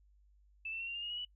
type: tone with pitch steps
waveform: sine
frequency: 2637 / 2680 / 2724 / 2768 / 2813 / 2859 / 2906 / 2953 Hz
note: E7 / E7 / F7 / F7 / F7 / F7 / F#7 / F#7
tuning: 0 / +28 / -44 / -16 / +12 / +40 / -32 / -4 cents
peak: -38 dBFS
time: 0.65-1.25 s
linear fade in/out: 5 ms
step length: 75 ms
effects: noise-tail reverb RT60 0.1 s tail -25 dB re dry + added 50 Hz sine -63 dBFS peak until 1.35 s